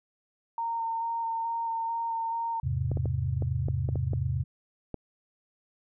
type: tone with vibrato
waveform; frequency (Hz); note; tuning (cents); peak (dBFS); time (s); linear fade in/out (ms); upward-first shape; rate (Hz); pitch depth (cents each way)
sine; 917; A#5; -29; -28; 0.58-2.6; 2; square; 2.3; 11
type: chord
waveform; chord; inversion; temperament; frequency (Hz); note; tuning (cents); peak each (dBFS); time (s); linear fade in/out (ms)
sine; E augmented; none; equal; 82.41 / 103.83 / 130.81; E2 / G#2 / B#2; 0 / 0 / 0; -31 / -32 / -29; 2.63-4.44; 10
type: clicks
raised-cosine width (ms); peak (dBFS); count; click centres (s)
2; -21; 9; 2.916 / 2.972 / 3.057 / 3.423 / 3.685 / 3.889 / 3.957 / 4.134 / 4.943
effects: none